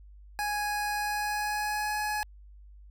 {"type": "tone with pitch glide", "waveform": "25% pulse", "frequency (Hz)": [830.6, 843.2], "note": ["G#5", "G#5"], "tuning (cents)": [0, 26], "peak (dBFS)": -25, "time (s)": [0.39, 2.23], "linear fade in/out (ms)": 0, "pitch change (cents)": 26, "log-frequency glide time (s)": [0.94, 1.96], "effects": ["added 50 Hz sine -48 dBFS peak until 2.9 s"]}